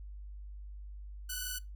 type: tone pair together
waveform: 5% pulse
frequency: 1480 / 1502.4 Hz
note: F#6 / F#6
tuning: 0 / +26 cents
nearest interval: unison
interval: 26 cents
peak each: -28 dBFS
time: 1.29-1.59 s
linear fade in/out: 10 ms
effects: noise-tail reverb RT60 0.2 s tail -21 dB re dry + added 50 Hz sine -43 dBFS peak until 1.75 s